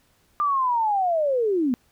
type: linear sweep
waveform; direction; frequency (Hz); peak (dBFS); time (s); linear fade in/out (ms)
sine; down; 1200 to 233.1; -19; 0.4-1.74; 0
effects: pink hiss -63 dBFS RMS until 1.91 s